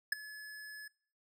square tone with ADSR envelope, 1710 Hz, A6, 50 cents flat, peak -26 dBFS, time 0.12-0.88 s, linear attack 5 ms, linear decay 11 ms, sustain -20 dB, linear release 6 ms, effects noise-tail reverb RT60 0.6 s tail -26 dB re dry

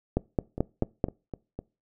two click trains, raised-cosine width 2 ms, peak -21 / -10 dBFS, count 5 / 5, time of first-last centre 0.58-1.59 / 0.17-1.041 s, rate 3.96 / 4.59 Hz, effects noise-tail reverb RT60 0.3 s tail -23 dB re dry

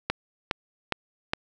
click train, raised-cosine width 0.3 ms, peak -8 dBFS, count 4, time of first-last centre 0.1-1.335 s, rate 2.43 Hz, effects none

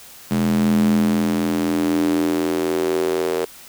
square tone with high-pass filter sweep, 42 Hz, E1, 33 cents sharp, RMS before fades -19 dBFS, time 0.31-3.45 s, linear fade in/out 0 ms, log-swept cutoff 180 to 430 Hz, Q 5.6, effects white hiss -42 dBFS RMS until 3.68 s

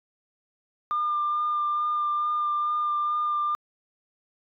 sine tone with vibrato, 1200 Hz, D6, 37 cents sharp, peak -22 dBFS, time 0.91-3.55 s, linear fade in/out 0 ms, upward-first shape sine, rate 2.3 Hz, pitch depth 13 cents each way, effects tanh soft clip ceiling -19 dBFS

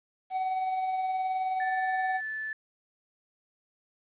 triangle tone with tremolo, 752 Hz, F#5, 28 cents sharp, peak -24 dBFS, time 0.3-2.21 s, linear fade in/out 50 ms, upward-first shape sine, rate 19 Hz, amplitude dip 30%
sine tone with pitch glide, 1760 to 1746.8 Hz, A6 to A6, 0 to -13 cents, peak -32 dBFS, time 1.6-2.53 s, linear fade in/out 2 ms, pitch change -13 cents, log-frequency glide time 2.07-2.27 s
effects resampled to 8000 Hz + 10-bit

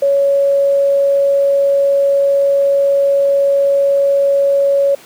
sine tone, 558 Hz, C#5, 11 cents sharp, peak -9 dBFS, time 0.02-4.95 s, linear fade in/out 5 ms, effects pink hiss -40 dBFS RMS until 5.05 s + high-pass 200 Hz 12 dB/octave

